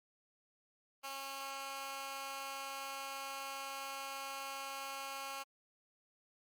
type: tone with high-pass filter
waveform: 15% pulse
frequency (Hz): 273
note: C#4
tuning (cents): -26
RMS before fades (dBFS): -44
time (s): 1.03-5.44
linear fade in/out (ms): 20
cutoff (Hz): 1100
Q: 0.85
effects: Opus 24 kbps